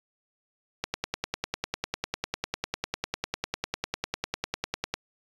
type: click train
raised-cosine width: 0.2 ms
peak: -11 dBFS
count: 42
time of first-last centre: 0.84-4.94 s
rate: 10 Hz
effects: resampled to 24000 Hz